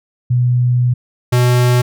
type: tone pair in turn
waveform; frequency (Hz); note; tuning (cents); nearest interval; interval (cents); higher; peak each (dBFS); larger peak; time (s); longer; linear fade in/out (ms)
sine / square; 123.47 / 123.47; B2 / B2; 0 / 0; unison; 0; neither; -10; neither; 0.3-0.94 / 1.32-1.82; first; 10
effects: none